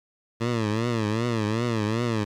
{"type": "tone with vibrato", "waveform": "15% pulse", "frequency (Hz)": 112.7, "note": "A2", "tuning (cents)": 42, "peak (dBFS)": -17, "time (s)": [0.4, 2.25], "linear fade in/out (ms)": 20, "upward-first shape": "triangle", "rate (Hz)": 2.6, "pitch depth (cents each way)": 150, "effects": ["low-pass 6000 Hz 12 dB/octave", "9-bit"]}